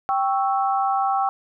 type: chord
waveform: sine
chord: C# diminished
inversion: second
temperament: equal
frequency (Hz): 784 / 1108.7 / 1318.5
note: G5 / C#6 / E6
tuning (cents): 0 / 0 / 0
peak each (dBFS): -20 / -26 / -26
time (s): 0.09-1.29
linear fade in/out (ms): 0
effects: none